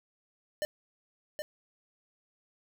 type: tone with echo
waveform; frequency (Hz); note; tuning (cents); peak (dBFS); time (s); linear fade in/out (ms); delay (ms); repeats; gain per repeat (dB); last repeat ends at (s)
square; 601; D5; +40; -30; 0.62-0.65; 0; 770; 1; -5; 1.42
effects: none